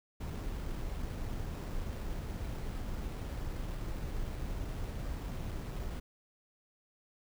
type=noise with sample-and-hold; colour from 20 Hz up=brown; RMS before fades=-38 dBFS; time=0.2-6 s; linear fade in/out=10 ms; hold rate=6300 Hz; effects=none